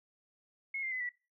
sine tone with pitch steps, 2172 / 2097 / 2024 / 1954.1 Hz, C#7 / C7 / B6 / B6, -36 / +3 / +42 / -19 cents, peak -34 dBFS, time 0.74-1.092 s, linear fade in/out 5 ms, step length 88 ms, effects noise-tail reverb RT60 0.3 s tail -21 dB re dry

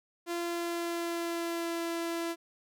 sawtooth tone with pitch glide, 343.4 to 336.1 Hz, F4 to E4, -29 to +34 cents, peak -28 dBFS, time 0.26-2.36 s, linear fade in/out 50 ms, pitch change -37 cents, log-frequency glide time 0.37-1.83 s, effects none

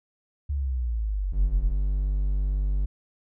sine exponential sweep, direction down, 73.42 to 36.16 Hz, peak -24 dBFS, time 0.49-1.73 s, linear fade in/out 10 ms
triangle tone, 48.98 Hz, G1, 1 cent flat, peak -20 dBFS, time 1.32-2.86 s, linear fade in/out 10 ms
effects none

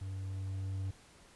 triangle tone with level ramp, 96 Hz, G2, 36 cents flat, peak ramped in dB -36 to -32 dBFS, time 0.01-0.91 s, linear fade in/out 5 ms, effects pink hiss -60 dBFS RMS until 1.35 s + resampled to 24000 Hz

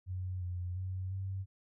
sine tone with pitch steps, 92.1 / 89.4 / 93.3 / 95.9 Hz, F#2 / F2 / F#2 / G2, -7 / +41 / +15 / -37 cents, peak -35 dBFS, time 0.06-1.46 s, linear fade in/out 50 ms, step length 350 ms, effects none

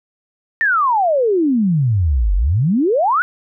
sine exponential two-way sweep, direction down then up, 1844 to 44.22 to 1527 Hz, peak -12 dBFS, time 0.61-3.22 s, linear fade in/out 0 ms, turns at 2.35 s, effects none

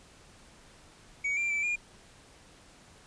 triangle tone with pitch steps, 2252 / 2370 / 2320 / 2419 Hz, C#7 / D7 / D7 / D#7, +27 / +15 / -22 / -49 cents, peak -26 dBFS, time 1.24-1.76 s, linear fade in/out 10 ms, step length 130 ms, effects pink hiss -56 dBFS RMS until 3.06 s + resampled to 22050 Hz

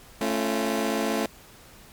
20% pulse chord, A augmented, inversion none, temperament just, 220 / 275 / 343.8 Hz, A3 / C#4 / E#4, 0 / -14 / -27 cents, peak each -22 / -24 / -25 dBFS, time 0.21-1.26 s, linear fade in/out 2 ms, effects pink hiss -50 dBFS RMS until 1.92 s + MP3 96 kbps

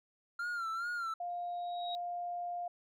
triangle tone with vibrato, 1380 Hz, F6, 21 cents flat, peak -33 dBFS, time 0.39-1.14 s, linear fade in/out 5 ms, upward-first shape sine, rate 2.4 Hz, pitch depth 75 cents each way
sine tone, 703 Hz, F5, 11 cents sharp, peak -36 dBFS, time 1.2-2.68 s, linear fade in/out 5 ms
sine tone with exponential growth, 3805 Hz, A#7, 35 cents sharp, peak -38 dBFS, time 1.3-1.95 s, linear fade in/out 0 ms, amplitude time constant 140 ms
effects none

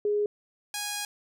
sine / 5% pulse tone pair in turn, 415.1 / 824.7 Hz, G#4 / G#5, -1 / -12 cents, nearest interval octave, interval 1189 cents, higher second, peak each -23 / -19 dBFS, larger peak second, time 0.05-0.26 / 0.74-1.05 s, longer second, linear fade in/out 2 ms, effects none

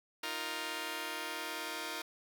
5% pulse chord, Eb suspended second, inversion none, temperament just, 311.1 / 350 / 466.7 Hz, Eb4 / F4 / Bb4, 0 / +4 / +2 cents, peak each -31 dBFS, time 0.23-2.02 s, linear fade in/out 5 ms, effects none

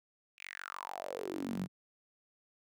sawtooth tone with high-pass filter sweep, 46.91 Hz, F#1, 25 cents sharp, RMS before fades -41 dBFS, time 0.37-1.68 s, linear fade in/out 50 ms, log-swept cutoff 2600 to 160 Hz, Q 6.8, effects none

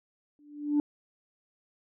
sine tone with exponential growth, 293.7 Hz, D4, in tune, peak -18 dBFS, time 0.39-0.8 s, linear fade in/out 1 ms, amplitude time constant 87 ms, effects tanh soft clip ceiling -19 dBFS

